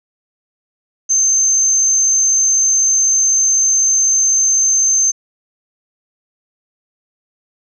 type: tone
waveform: sine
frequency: 6272 Hz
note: G8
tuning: in tune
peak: -10 dBFS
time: 1.09-5.12 s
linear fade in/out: 20 ms
effects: none